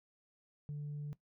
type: tone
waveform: sine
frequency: 146.83 Hz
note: D3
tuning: in tune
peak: -37 dBFS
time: 0.69-1.13 s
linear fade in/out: 0 ms
effects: noise-tail reverb RT60 0.1 s tail -17 dB re dry + tanh soft clip ceiling -37 dBFS